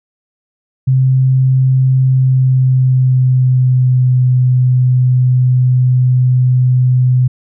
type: tone with pitch glide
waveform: sine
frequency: 130.81 to 126.65 Hz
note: C3 to B2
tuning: 0 to +44 cents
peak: -7 dBFS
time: 0.87-7.28 s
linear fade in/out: 10 ms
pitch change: -56 cents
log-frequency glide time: 2.03-4.23 s
effects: none